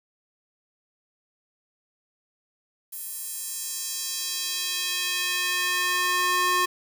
square tone with high-pass filter sweep, 360.7 Hz, F#4, 44 cents flat, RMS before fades -27 dBFS, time 2.92-6.66 s, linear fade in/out 10 ms, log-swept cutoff 12000 to 910 Hz, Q 1.2, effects 8-bit

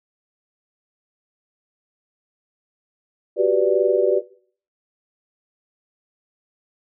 sine chord, G major seventh, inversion third, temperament equal, 370 / 392 / 493.9 / 587.3 Hz, F#4 / G4 / B4 / D5, 0 / 0 / 0 / 0 cents, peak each -20 dBFS, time 3.36-4.22 s, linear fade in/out 50 ms, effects noise-tail reverb RT60 0.5 s tail -19 dB re dry

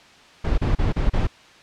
brown noise bursts, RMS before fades -19 dBFS, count 5, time 0.44-1.272 s, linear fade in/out 10 ms, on 140 ms, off 33 ms, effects white hiss -48 dBFS RMS until 1.62 s + low-pass 4000 Hz 12 dB/octave

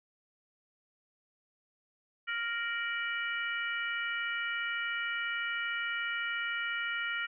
harmonic tone with a mistuned harmonic, 466.2 Hz, A#4, in tune, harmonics 3 / 4 / 5 / 6, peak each -35 / -37 / -39 / -41 dBFS, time 2.27-7.27 s, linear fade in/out 20 ms, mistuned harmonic 6, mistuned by +83 cents, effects none

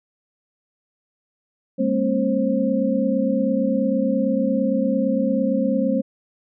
sine tone cluster, 200.9 / 229.8 / 267.2 / 531 Hz, G3 / A#3 / C4 / C5, +43 / -25 / +36 / +25 cents, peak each -23 dBFS, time 1.78-6.02 s, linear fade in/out 20 ms, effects none

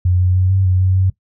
sine tone with pitch steps, 90.3 / 91.1 / 92.5 / 95.7 / 92 / 93.4 / 94.2 Hz, F#2 / F#2 / F#2 / G2 / F#2 / F#2 / F#2, -42 / -26 / 0 / -41 / -9 / +17 / +32 cents, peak -11 dBFS, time 0.05-1.1 s, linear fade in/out 5 ms, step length 150 ms, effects noise-tail reverb RT60 0.1 s tail -18 dB re dry

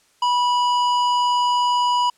triangle tone with hard clipping, 979 Hz, B5, 15 cents flat, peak -18 dBFS, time 0.22-2.1 s, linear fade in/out 5 ms, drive 15 dB, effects white hiss -59 dBFS RMS until 2.17 s + low-pass 9000 Hz 12 dB/octave

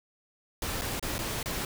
pink noise with dropouts, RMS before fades -33 dBFS, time 0.62-1.65 s, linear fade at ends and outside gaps 2 ms, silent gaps 0.813-0.818 / 0.996-1.026 / 1.182-1.189 / 1.429-1.458 s, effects none

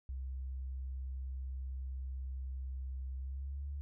sine tone with pitch glide, 65.41 to 70.92 Hz, C2 to C#2, 0 to +40 cents, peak -38 dBFS, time 0.09-3.81 s, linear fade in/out 0 ms, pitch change +140 cents, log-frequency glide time 3.17-3.69 s, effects none

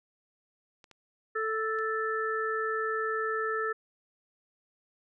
clicks, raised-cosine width 0.2 ms, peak -35 dBFS, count 3, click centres 0.842 / 0.913 / 1.788 s
harmonic tone, 440 Hz, A4, in tune, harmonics 1 / 3 / 4, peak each -32 / -32 / -34 dBFS, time 1.35-3.73 s, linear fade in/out 10 ms
effects none

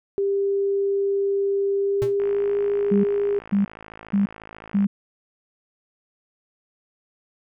sine tone with pitch glide, 396.8 to 404.9 Hz, G4 to G#4, +21 to -44 cents, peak -19 dBFS, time 0.18-3.39 s, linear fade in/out 0 ms, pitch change +35 cents, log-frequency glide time 1.77-2.59 s
square tone with exponential decay, 120.8 Hz, B2, 38 cents flat, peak -22 dBFS, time 2.02-2.16 s, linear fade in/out 0 ms, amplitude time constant 30 ms
click train, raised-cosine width 0.5 ms, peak -24 dBFS, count 144, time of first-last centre 2.2-4.843 s, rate 54.1 Hz
sine tone bursts, 200 Hz, G3, 35 cents sharp, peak -16 dBFS, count 4, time 2.91-4.87 s, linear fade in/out 10 ms, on 130 ms, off 480 ms
effects none

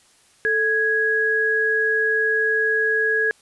sine tone pair together, 440 / 1661.2 Hz, A4 / G#6, 0 / 0 cents, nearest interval octave + major seventh, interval 2300 cents, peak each -23 / -18 dBFS, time 0.45-3.31 s, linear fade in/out 0 ms, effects white hiss -56 dBFS RMS until 3.41 s + resampled to 24000 Hz

